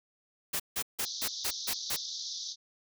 white noise bursts, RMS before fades -32 dBFS, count 7, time 0.53-1.966 s, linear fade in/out 10 ms, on 68 ms, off 160 ms
white band-pass noise, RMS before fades -39 dBFS, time 1.01-2.56 s, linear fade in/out 50 ms, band 3500 to 6200 Hz, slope 96 dB/octave
effects none

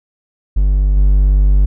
triangle tone with level steps, 49 Hz, G1, in tune, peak -7 / -5 dBFS, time 0.56-1.66 s, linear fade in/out 10 ms, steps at 0.97 s, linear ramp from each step 2 ms, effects none

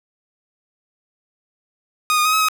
sawtooth tone with pitch steps, 1240 / 1224 / 1259 / 1281 / 1266 Hz, D#6 / D#6 / D#6 / E6 / D#6, -6 / -29 / +20 / -50 / +30 cents, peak -11 dBFS, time 2.1-2.485 s, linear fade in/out 0 ms, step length 77 ms, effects none

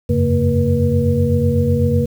sine tone cluster, 88.5 / 96.5 / 138.7 / 230.4 / 482.3 Hz, F2 / G2 / C#3 / A#3 / B4, +23 / -27 / +1 / -20 / -41 cents, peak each -19 dBFS, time 0.09-2.06 s, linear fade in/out 10 ms, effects 7-bit

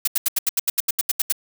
blue noise bursts, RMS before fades -19 dBFS, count 13, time 0.05-1.324 s, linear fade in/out 5 ms, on 26 ms, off 78 ms, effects none

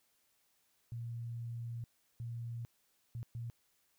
sine tone bursts at uneven times, 117.4 Hz, A#2, 13 cents sharp, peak -39 dBFS, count 4, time 0.92-1.84 / 2.2-2.65 / 3.15-3.23 / 3.35-3.5 s, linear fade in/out 0 ms, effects white hiss -75 dBFS RMS until 3.98 s

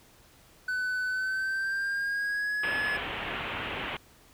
triangle tone with pitch glide, 1503 to 1706.7 Hz, F#6 to G#6, +27 to +47 cents, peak -26 dBFS, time 0.68-2.97 s, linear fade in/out 5 ms, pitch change +220 cents, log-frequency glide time 1.07-2.74 s
white low-pass noise, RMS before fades -35 dBFS, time 2.63-3.97 s, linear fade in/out 5 ms, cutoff 3100 Hz, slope 48 dB/octave
effects pink hiss -58 dBFS RMS until 4.33 s

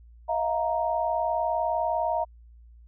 sine chord, Eb suspended second, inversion none, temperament equal with one note detuned, 638.6 / 698.5 / 932.3 Hz, Eb5 / F5 / Bb5, +45 / 0 / 0 cents, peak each -28 dBFS, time 0.28-2.25 s, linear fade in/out 20 ms, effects added 58 Hz sine -48 dBFS peak until 2.87 s

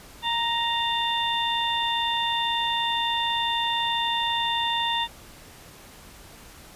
harmonic tone with a mistuned harmonic, 932 Hz, A#5, 1 cent flat, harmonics 1 / 2 / 3 / 4, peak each -26 / -32 / -31 / -27 dBFS, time 0.22-5.08 s, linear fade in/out 50 ms, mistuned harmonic 4, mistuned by -75 cents, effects pink hiss -47 dBFS RMS until 6.75 s + resampled to 32000 Hz

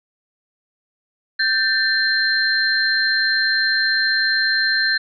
sine tone cluster, 1567 / 1782 / 4155 Hz, G6 / A6 / C8, -1 / +22 / -13 cents, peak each -20 dBFS, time 1.39-4.98 s, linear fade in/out 10 ms, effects none

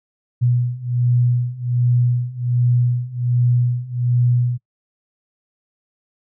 sine beating tone pair, 121.5 / 122.8 Hz, B2 / B2, -28 / -9 cents, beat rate 1.3 Hz, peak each -19 / -17 dBFS, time 0.41-4.58 s, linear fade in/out 20 ms, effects noise-tail reverb RT60 0.1 s tail -25 dB re dry

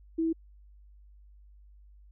sine tone, 326 Hz, E4, 19 cents flat, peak -25 dBFS, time 0.18-0.33 s, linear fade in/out 10 ms, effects added 50 Hz sine -52 dBFS peak until 2.11 s

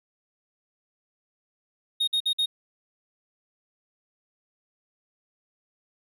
triangle tone bursts, 3721 Hz, A#7, 4 cents flat, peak -20 dBFS, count 4, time 2-2.46 s, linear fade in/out 10 ms, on 76 ms, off 52 ms, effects none

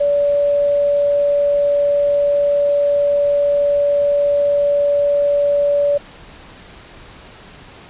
sine tone with quantisation, 575 Hz, D5, 37 cents flat, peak -12 dBFS, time 0-5.98 s, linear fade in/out 10 ms, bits 7, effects pink hiss -40 dBFS RMS until 7.89 s + resampled to 8000 Hz

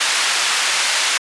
pink band-pass noise, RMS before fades -18 dBFS, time 0-1.18 s, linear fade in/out 10 ms, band 1400 to 7900 Hz, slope 12 dB/octave, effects resampled to 24000 Hz

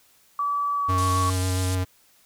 sine tone with pitch glide, 1150 to 1119.8 Hz, D6 to C#6, -37 to +17 cents, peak -22 dBFS, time 0.39-1.3 s, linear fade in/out 2 ms, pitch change -46 cents, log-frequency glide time 0.75-0.98 s
square tone with vibrato, 92.5 Hz, F#2, in tune, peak -23 dBFS, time 0.88-1.85 s, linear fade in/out 20 ms, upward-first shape square, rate 7.3 Hz, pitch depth 11 cents each way
white band-pass noise, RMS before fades -36 dBFS, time 0.98-1.75 s, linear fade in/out 0 ms, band 2900 to 11000 Hz, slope 48 dB/octave
effects white hiss -59 dBFS RMS until 2.25 s

